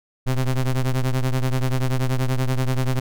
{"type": "ring-modulated tone", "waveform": "square", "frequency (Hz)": 65.41, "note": "C2", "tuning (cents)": 0, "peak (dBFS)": -16, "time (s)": [0.26, 3], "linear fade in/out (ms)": 10, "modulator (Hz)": 60.2, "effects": []}